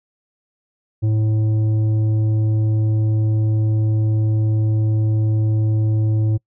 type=tone with tanh clipping; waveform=sine; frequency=108.6 Hz; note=A2; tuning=22 cents flat; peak=-16 dBFS; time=1.02-6.38 s; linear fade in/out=20 ms; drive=8 dB; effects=noise-tail reverb RT60 0.1 s tail -26 dB re dry